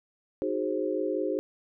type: chord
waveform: sine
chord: Ab dominant seventh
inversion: second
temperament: equal with one note detuned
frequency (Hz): 311.1 / 370 / 415.3 / 529.9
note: Eb4 / Gb4 / Ab4 / C5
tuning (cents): 0 / 0 / 0 / +22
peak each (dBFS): -32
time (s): 0.42-1.39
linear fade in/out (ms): 0
effects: none